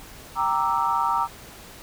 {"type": "chord", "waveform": "sine", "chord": "E half-diminished seventh", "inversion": "first", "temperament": "equal", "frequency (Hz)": [784, 932.3, 1174.7, 1318.5], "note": ["G5", "Bb5", "D6", "E6"], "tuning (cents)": [0, 0, 0, 0], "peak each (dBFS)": [-29, -23, -26, -27], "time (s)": [0.35, 1.28], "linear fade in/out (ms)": 50, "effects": ["pink hiss -44 dBFS RMS until 1.82 s"]}